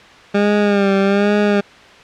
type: tone with vibrato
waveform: 20% pulse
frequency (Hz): 201.4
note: G3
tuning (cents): +47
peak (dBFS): -7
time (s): 0.34-1.61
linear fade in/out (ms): 10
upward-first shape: sine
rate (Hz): 1.2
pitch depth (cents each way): 52
effects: white hiss -41 dBFS RMS until 2.03 s + low-pass 3000 Hz 12 dB/octave